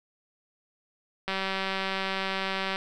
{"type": "click train", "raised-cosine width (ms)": 0.3, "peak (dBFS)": -14, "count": 285, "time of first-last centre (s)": [1.28, 2.759], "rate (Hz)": 192, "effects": []}